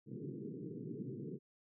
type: band-pass noise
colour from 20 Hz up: pink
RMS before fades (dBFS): -45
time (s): 0.06-1.39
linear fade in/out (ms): 50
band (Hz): 120 to 450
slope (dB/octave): 96
effects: none

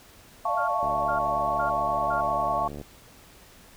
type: tone with vibrato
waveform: sine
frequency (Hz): 622.3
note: D#5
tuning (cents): 0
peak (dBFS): -31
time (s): 0.44-2.67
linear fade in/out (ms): 50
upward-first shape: sine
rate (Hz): 9.8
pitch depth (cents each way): 130
type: chord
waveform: sine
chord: F augmented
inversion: none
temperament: equal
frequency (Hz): 698.5 / 880 / 1108.7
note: F5 / A5 / C#6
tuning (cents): 0 / 0 / 0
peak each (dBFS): -28 / -30 / -27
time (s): 0.45-2.68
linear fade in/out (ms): 5
type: tone bursts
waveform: sine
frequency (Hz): 1396.9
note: F6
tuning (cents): 0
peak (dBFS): -30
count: 4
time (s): 0.57-2.21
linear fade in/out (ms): 10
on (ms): 110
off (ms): 400
type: click train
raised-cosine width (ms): 2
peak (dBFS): -25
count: 145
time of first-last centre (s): 0.83-2.813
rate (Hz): 72.6
effects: pink hiss -52 dBFS RMS until 3.76 s

